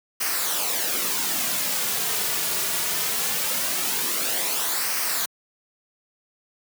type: noise with flanger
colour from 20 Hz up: white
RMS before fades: -25 dBFS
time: 0.2-5.26 s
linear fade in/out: 10 ms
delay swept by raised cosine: 0.27 to 3.87 ms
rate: 0.21 Hz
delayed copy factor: -0.55
effects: high-pass 150 Hz 12 dB/octave